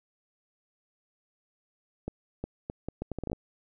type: accelerating click train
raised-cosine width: 2 ms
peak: -20 dBFS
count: 12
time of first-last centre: 2.08-3.331 s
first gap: 360 ms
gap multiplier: 0.72
effects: none